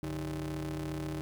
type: ring-modulated tone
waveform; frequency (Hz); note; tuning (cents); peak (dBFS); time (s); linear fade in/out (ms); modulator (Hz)
35% pulse; 82.41; E2; 0; -30; 0.03-1.21; 0; 230
effects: 10-bit